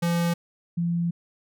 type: tone pair in turn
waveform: square / sine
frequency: 170.9 / 170.9 Hz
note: F3 / F3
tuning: -37 / -37 cents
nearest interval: unison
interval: 0 cents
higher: neither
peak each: -22 dBFS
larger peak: neither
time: 0.02-0.34 / 0.77-1.11 s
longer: second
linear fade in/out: 10 ms
effects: none